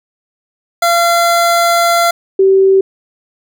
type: tone pair in turn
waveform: 25% pulse / sine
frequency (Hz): 685 / 385.3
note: F5 / G4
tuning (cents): -34 / -30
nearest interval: minor seventh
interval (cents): 996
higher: first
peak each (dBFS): -5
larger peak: neither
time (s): 0.82-2.11 / 2.39-2.81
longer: first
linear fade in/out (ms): 5
effects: none